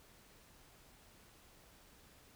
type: silence
effects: pink hiss -63 dBFS RMS until 2.35 s